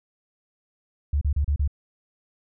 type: tone bursts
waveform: sine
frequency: 72.1 Hz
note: D2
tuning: 31 cents flat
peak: -19 dBFS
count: 5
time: 1.13-1.677 s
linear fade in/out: 5 ms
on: 83 ms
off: 33 ms
effects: none